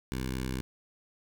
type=tone with notch filter; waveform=10% pulse; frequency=64.4 Hz; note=C2; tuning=27 cents flat; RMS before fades=-34 dBFS; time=0.12-0.61 s; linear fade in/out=0 ms; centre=700 Hz; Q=0.88; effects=none